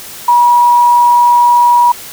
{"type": "tone", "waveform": "sine", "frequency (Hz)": 963, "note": "B5", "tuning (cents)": -44, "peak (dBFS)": -4, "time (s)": [0.28, 1.92], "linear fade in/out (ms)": 5, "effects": ["white hiss -29 dBFS RMS until 2.12 s"]}